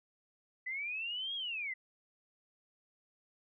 sine linear two-way sweep, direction up then down, 1980 to 3322 to 1980 Hz, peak -36 dBFS, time 0.66-1.74 s, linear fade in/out 10 ms, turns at 1.35 s, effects none

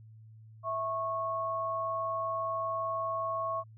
sine tone pair together, 656.8 / 1098 Hz, E5 / C#6, -6 / -17 cents, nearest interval major sixth, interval 889 cents, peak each -35 / -32 dBFS, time 0.63-3.64 s, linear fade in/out 50 ms, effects added 110 Hz sine -50 dBFS peak until 3.77 s

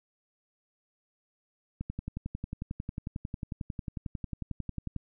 click train, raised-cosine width 5 ms, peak -22 dBFS, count 36, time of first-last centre 1.81-4.963 s, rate 11.1 Hz, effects none

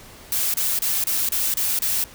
blue noise bursts, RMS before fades -22 dBFS, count 7, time 0.32-2.04 s, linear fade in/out 2 ms, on 220 ms, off 30 ms, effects pink hiss -44 dBFS RMS until 2.14 s

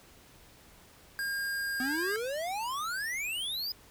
square tone, 1613 Hz, G6, 49 cents sharp, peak -32 dBFS, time 1.19-2.16 s, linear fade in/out 0 ms
square exponential sweep, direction up, 246.9 to 5060 Hz, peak -33 dBFS, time 1.8-3.72 s, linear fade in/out 2 ms
effects pink hiss -57 dBFS RMS until 3.9 s

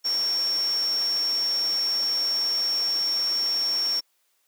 sine tone in noise, 5490 Hz, F8, 31 cents flat, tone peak -22 dBFS, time 0.04-4.01 s, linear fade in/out 20 ms, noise pink, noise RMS -38 dBFS, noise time 0.04-4.01 s, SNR +13 dB, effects white hiss -69 dBFS RMS until 4.47 s + high-pass 400 Hz 12 dB/octave

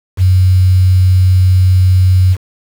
sine tone with quantisation, 92.5 Hz, F#2, in tune, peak -5 dBFS, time 0.17-2.37 s, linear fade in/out 50 ms, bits 5, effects none

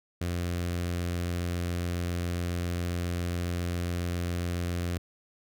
sawtooth tone with notch filter, 87.31 Hz, F2, in tune, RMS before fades -31 dBFS, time 0.21-4.98 s, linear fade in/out 5 ms, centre 900 Hz, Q 1.9, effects none

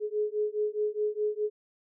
sine beating tone pair, 420 / 424.8 Hz, G#4 / G#4, +19 / +39 cents, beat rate 4.8 Hz, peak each -30 dBFS, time 0-1.5 s, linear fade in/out 50 ms, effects none

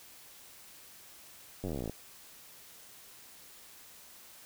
slowing click train, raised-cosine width 2 ms, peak -24 dBFS, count 19, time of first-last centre 1.64-1.896 s, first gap 10 ms, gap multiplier 1.04, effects white hiss -54 dBFS RMS until 4.45 s

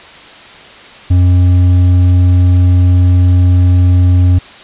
sine tone with hard clipping, 90 Hz, F#2, 47 cents flat, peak -6 dBFS, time 1.1-4.39 s, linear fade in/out 10 ms, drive 5 dB, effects white hiss -34 dBFS RMS until 4.63 s + resampled to 8000 Hz

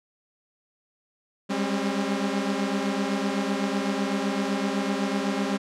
sawtooth tone cluster, 196 / 203.9 / 269 Hz, G3 / G#3 / C4, 0 / -32 / +48 cents, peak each -25 dBFS, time 1.49-5.58 s, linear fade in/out 20 ms, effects low-pass 7000 Hz 12 dB/octave

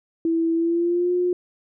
sine tone with pitch glide, 329.6 to 357.4 Hz, E4 to F4, 0 to +40 cents, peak -18 dBFS, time 0.25-1.33 s, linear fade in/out 2 ms, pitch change +140 cents, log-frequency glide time 0.54-1.12 s, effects none

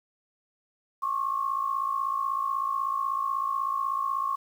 sine tone pair together, 1083.8 / 1140 Hz, C#6 / C#6, -39 / +48 cents, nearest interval minor second, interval 87 cents, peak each -27 / -31 dBFS, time 1.02-4.36 s, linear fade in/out 10 ms, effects 9-bit

